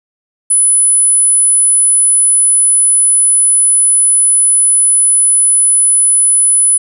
sine tone, 10000 Hz, D#9, 8 cents sharp, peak -6 dBFS, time 0.5-6.78 s, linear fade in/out 10 ms, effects none

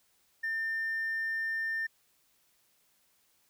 triangle tone with hard clipping, 1800 Hz, A6, 39 cents sharp, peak -30 dBFS, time 0.43-1.87 s, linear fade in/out 10 ms, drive 2 dB, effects white hiss -70 dBFS RMS until 3.49 s

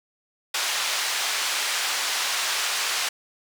white band-pass noise, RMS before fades -26 dBFS, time 0.54-3.09 s, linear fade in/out 5 ms, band 800 to 5600 Hz, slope 12 dB/octave, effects none

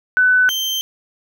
sine / 35% pulse tone pair in turn, 1500 / 3127 Hz, F#6 / G7, +23 / -5 cents, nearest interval octave + minor second, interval 1272 cents, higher second, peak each -10 / -17 dBFS, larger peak first, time 0.17-0.49 / 0.49-0.81 s, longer neither, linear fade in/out 0 ms, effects none

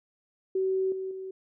sine tone with level steps, 379.5 Hz, F#4, 44 cents sharp, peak -24 / -31 / -35 dBFS, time 0.55-1.31 s, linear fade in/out 5 ms, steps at 0.92 / 1.11 s, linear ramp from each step 2 ms, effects none

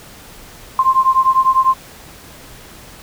sine beating tone pair, 1046.5 / 1056.5 Hz, C6 / C6, 0 / +16 cents, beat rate 10 Hz, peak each -13 / -13 dBFS, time 0.79-1.74 s, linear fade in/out 2 ms, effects pink hiss -39 dBFS RMS until 3.02 s

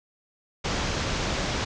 pink low-pass noise, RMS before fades -28 dBFS, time 0.64-1.65 s, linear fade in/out 10 ms, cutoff 6800 Hz, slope 48 dB/octave, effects none

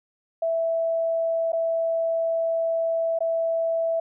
sine tone with dropouts, 659.3 Hz, E5, in tune, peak -21 dBFS, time 0.42-4 s, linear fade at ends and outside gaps 5 ms, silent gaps 1.521-1.53 / 3.189-3.205 s, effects none

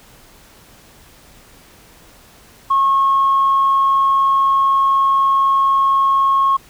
sine tone, 1089 Hz, C#6, 31 cents flat, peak -10 dBFS, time 2.7-6.57 s, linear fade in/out 10 ms, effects tanh soft clip ceiling -7 dBFS + pink hiss -46 dBFS RMS until 6.69 s

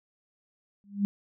sine tone with exponential growth, 201.3 Hz, G3, 46 cents sharp, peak -19 dBFS, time 0.84-1.05 s, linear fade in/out 0 ms, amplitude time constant 45 ms, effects none

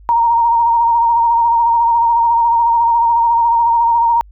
sine tone with vibrato, 932.3 Hz, A#5, in tune, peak -9 dBFS, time 0.09-4.21 s, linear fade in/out 0 ms, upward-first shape sine, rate 14 Hz, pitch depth 31 cents each way, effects added 50 Hz sine -38 dBFS peak until 4.31 s

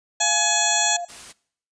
harmonic tone, 845 Hz, G#5, 30 cents sharp, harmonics 1 / 2 / 3 / 4 / 5 / 7 / 8 / 9, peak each -27 / -27 / -29 / -26 / -28 / -28 / -24 / -25 dBFS, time 0.2-0.97 s, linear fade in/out 10 ms
sine tone with pitch glide, 692 to 696.8 Hz, F5 to F5, -16 to -4 cents, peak -27 dBFS, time 0.2-1.05 s, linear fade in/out 5 ms, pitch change +12 cents, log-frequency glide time 0.77-0.94 s
white noise, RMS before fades -40 dBFS, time 1.08-1.33 s, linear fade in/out 20 ms
effects noise-tail reverb RT60 0.6 s tail -22 dB re dry + resampled to 22050 Hz

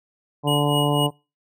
harmonic tone, 145.8 Hz, D3, 12 cents flat, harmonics 1 / 2 / 3 / 4 / 5 / 6 / 7, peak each -21 / -24 / -26 / -27 / -28 / -29 / -29 dBFS, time 0.43-1.11 s, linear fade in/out 50 ms
square tone with tremolo, 2900 Hz, F#7, 35 cents flat, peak -23 dBFS, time 0.47-1.07 s, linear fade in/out 10 ms, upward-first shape triangle, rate 4 Hz, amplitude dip 85%
effects noise-tail reverb RT60 0.3 s tail -25 dB re dry

